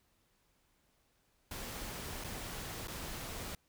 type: noise with dropouts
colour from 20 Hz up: pink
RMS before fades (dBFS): -43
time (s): 1.51-3.55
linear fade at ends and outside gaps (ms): 2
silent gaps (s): 2.24-2.244 / 2.873-2.881
effects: pink hiss -74 dBFS RMS until 3.68 s